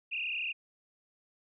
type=tone with frequency modulation; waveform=sine; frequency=2638 Hz; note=E7; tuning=1 cent sharp; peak=-32 dBFS; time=0.11-0.53 s; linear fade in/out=20 ms; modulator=32.6 Hz; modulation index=5.7; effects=none